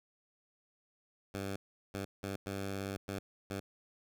10% pulse tone bursts at uneven times, 98 Hz, G2, in tune, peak -29 dBFS, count 6, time 1.34-1.56 / 1.94-2.05 / 2.23-2.36 / 2.46-2.97 / 3.08-3.19 / 3.5-3.6 s, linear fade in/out 5 ms, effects none

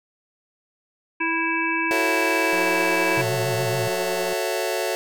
harmonic tone, 328.5 Hz, E4, 6 cents flat, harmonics 1 / 3 / 5 / 7 / 8, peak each -27 / -27 / -27 / -27 / -27 dBFS, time 1.2-3.22 s, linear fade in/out 10 ms
sawtooth chord, F# minor seventh, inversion none, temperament just, 370 / 444 / 555 / 666 Hz, F#4 / A4 / C#5 / E5, 0 / +16 / +2 / +18 cents, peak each -24 dBFS, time 1.91-4.95 s, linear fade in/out 0 ms
click train, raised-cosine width 1 ms, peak -23 dBFS, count 325, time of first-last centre 2.53-4.33 s, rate 180 Hz
sine tone with vibrato, 123.4 Hz, B2, 1 cent flat, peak -26 dBFS, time 3.17-3.88 s, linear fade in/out 5 ms, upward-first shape sine, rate 7.2 Hz, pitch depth 160 cents each way
effects none

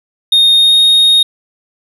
triangle tone with pitch glide, 3694 to 3720 Hz, A#7 to A#7, -16 to -4 cents, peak -4 dBFS, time 0.32-1.23 s, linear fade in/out 5 ms, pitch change +12 cents, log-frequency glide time 0.55-0.8 s, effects none

